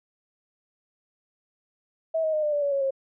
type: tone with pitch steps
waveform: sine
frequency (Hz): 647 / 630.4 / 614.2 / 598.5 / 583.1 / 568.1 / 553.6 / 539.4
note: E5 / D#5 / D#5 / D5 / D5 / C#5 / C#5 / C#5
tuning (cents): -32 / +23 / -23 / +33 / -13 / +42 / -2 / -47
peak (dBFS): -22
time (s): 2.14-2.908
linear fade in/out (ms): 10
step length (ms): 96
effects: none